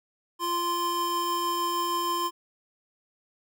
square tone pair together, 345.2 / 1042 Hz, F4 / C6, -20 / -7 cents, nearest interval octave + perfect fifth, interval 1913 cents, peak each -34 / -27 dBFS, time 0.39-2.31 s, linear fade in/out 50 ms, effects none

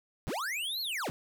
square linear two-way sweep, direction up then down, 30.62 to 4384 to 65.1 Hz, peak -33 dBFS, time 0.27-1.1 s, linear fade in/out 0 ms, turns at 0.81 s, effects none

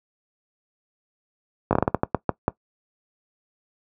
slowing click train, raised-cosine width 1 ms, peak -4 dBFS, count 11, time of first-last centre 1.71-2.481 s, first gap 19 ms, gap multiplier 1.29, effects noise-tail reverb RT60 0.1 s tail -20 dB re dry + high-pass 80 Hz 12 dB/octave

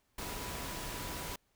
sine tone in noise, 981 Hz, B5, 12 cents flat, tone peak -49 dBFS, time 0.18-1.36 s, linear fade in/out 5 ms, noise pink, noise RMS -41 dBFS, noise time 0.18-1.36 s, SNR -11 dB, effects pink hiss -75 dBFS RMS until 1.55 s

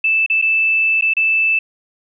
sine tone with dropouts, 2637 Hz, E7, in tune, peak -12 dBFS, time 0.04-1.59 s, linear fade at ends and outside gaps 5 ms, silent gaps 0.263-0.299 / 0.416-0.423 / 1.011-1.022 / 1.137-1.167 s, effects none

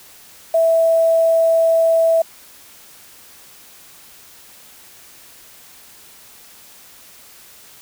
sine tone with quantisation, 657 Hz, E5, 6 cents flat, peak -11 dBFS, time 0.54-2.22 s, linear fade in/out 5 ms, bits 6, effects white hiss -44 dBFS RMS until 7.81 s

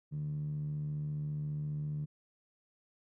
10% pulse tone with band-pass filter, 74.7 Hz, D2, 30 cents sharp, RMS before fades -37 dBFS, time 0.11-2.06 s, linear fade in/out 20 ms, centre 150 Hz, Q 9.9, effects none

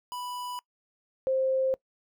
square / sine tone pair in turn, 987.8 / 526.5 Hz, B5 / C5, 0 / +11 cents, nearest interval major seventh, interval 1089 cents, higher first, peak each -35 / -23 dBFS, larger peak second, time 0.12-0.59 / 1.27-1.74 s, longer neither, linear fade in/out 0 ms, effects noise-tail reverb RT60 0.1 s tail -23 dB re dry

